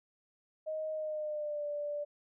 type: tone with pitch glide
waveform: sine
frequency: 625 to 586.5 Hz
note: D#5 to D5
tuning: +8 to -2 cents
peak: -34 dBFS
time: 0.66-2.05 s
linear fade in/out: 20 ms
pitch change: -110 cents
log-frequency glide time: 0.92-1.66 s
effects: none